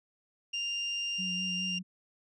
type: tone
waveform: 35% pulse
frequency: 2795 Hz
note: F7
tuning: 1 cent sharp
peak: -30 dBFS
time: 0.53-1.79 s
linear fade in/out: 10 ms
type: tone with vibrato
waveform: sine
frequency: 183.8 Hz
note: F#3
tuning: 11 cents flat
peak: -37 dBFS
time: 1.18-1.83 s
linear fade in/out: 20 ms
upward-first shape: sine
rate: 4.8 Hz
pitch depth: 32 cents each way
effects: resampled to 22050 Hz